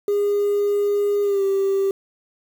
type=tone with pitch glide; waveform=sine; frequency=408.3 to 391 Hz; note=G#4 to G4; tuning=-29 to -4 cents; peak=-15 dBFS; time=0.08-1.91 s; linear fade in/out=2 ms; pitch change=-75 cents; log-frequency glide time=1.23-1.43 s; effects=tanh soft clip ceiling -15 dBFS + 7-bit